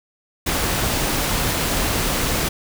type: noise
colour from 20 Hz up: pink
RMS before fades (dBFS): -21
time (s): 0.46-2.49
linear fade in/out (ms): 10
effects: none